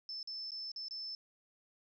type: tone with dropouts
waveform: sine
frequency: 5274 Hz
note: E8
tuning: in tune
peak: -40 dBFS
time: 0.09-1.15 s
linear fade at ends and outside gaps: 1 ms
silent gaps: 0.229-0.274 / 0.507-0.518 / 0.717-0.761 / 0.884-0.909 s
effects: 13-bit